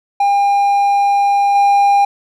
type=tone with level steps; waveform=triangle; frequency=804 Hz; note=G5; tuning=44 cents sharp; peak=-8 / -6 dBFS; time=0.2-2.05 s; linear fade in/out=5 ms; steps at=1.55 s; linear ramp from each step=5 ms; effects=none